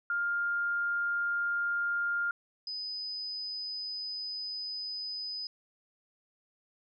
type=tone pair in turn; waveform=sine; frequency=1404 / 5003 Hz; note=F6 / D#8; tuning=+9 / +9 cents; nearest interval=octave + minor seventh; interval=2200 cents; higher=second; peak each=-28 / -35 dBFS; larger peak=first; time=0.1-2.31 / 2.67-5.47 s; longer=second; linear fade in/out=2 ms; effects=none